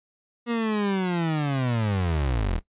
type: linear sweep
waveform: 30% pulse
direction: down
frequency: 239.4 to 35.08 Hz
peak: -20 dBFS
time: 0.46-2.61 s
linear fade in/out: 50 ms
effects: noise-tail reverb RT60 0.1 s tail -17 dB re dry + resampled to 8000 Hz